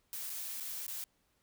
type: noise with dropouts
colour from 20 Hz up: blue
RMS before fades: -41 dBFS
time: 0.13-1.04 s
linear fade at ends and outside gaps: 0 ms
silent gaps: 0.296-0.301 / 0.6-0.606 / 0.866-0.88 s
effects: pink hiss -75 dBFS RMS until 1.42 s